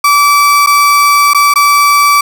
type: tone with dropouts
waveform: 35% pulse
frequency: 1156 Hz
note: D6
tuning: 28 cents flat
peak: -3 dBFS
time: 0.04-2.21 s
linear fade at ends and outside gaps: 5 ms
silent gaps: 0.663-0.67 / 1.335-1.346 / 1.539-1.557 s
effects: none